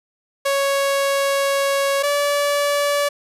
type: tone pair in turn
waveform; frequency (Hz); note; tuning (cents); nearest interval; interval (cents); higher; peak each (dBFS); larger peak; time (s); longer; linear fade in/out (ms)
sawtooth; 554.4 / 576; C#5 / D5; 0 / -34; minor second; 66; second; -13; neither; 0.45-2.03 / 2.03-3.09; first; 10
effects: resampled to 32000 Hz + 9-bit